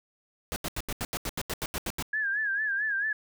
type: noise bursts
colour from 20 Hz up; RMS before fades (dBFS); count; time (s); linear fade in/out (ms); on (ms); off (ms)
pink; -32; 13; 0.52-2.025; 0; 41; 81
type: tone with vibrato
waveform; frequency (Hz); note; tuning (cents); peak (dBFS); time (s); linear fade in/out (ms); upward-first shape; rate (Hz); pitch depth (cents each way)
sine; 1661.2; G#6; 0; -26; 2.13-3.13; 5; sine; 4.5; 99
effects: none